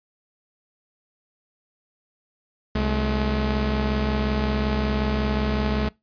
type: tone pair together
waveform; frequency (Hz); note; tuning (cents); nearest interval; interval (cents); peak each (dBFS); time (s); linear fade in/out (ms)
sawtooth; 65.41 / 213.4; C2 / G#3; 0 / +47; octave + minor sixth; 2047; -20; 2.75-5.89; 5
effects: noise-tail reverb RT60 0.2 s tail -23 dB re dry + resampled to 11025 Hz